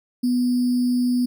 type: tone with sample-and-hold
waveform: sine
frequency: 246.9 Hz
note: B3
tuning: in tune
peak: -17 dBFS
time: 0.23-1.26 s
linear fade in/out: 10 ms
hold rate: 4900 Hz
effects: none